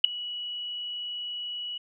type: tone with ADSR envelope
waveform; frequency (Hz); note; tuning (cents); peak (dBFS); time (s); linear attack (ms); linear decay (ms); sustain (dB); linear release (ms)
sine; 2933; F#7; -16; -8; 0.04-1.78; 6; 4; -24; 8
effects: none